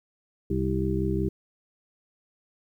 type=harmonic tone; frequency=65.41 Hz; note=C2; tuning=in tune; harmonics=1 / 2 / 3 / 5 / 6; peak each=-30 / -30 / -30 / -30 / -30 dBFS; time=0.5-1.29 s; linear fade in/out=5 ms; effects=10-bit